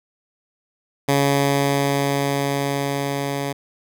10% pulse tone with level ramp, 140.3 Hz, C#3, 21 cents sharp, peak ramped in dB -7 to -15 dBFS, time 1.08-3.53 s, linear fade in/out 10 ms, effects none

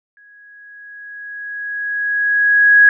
sine tone with exponential growth, 1661.2 Hz, G#6, in tune, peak -4 dBFS, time 0.17-2.89 s, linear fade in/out 1 ms, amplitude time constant 590 ms, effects none

